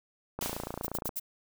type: click train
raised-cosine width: 1 ms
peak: -21 dBFS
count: 21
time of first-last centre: 0.39-1.092 s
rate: 28.5 Hz
type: noise with exponential decay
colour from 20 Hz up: white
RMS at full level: -33 dBFS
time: 0.41-1.01 s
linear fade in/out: 5 ms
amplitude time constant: 130 ms
type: noise bursts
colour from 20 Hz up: violet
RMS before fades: -34 dBFS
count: 4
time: 0.83-1.198 s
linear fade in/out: 10 ms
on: 41 ms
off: 68 ms
effects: none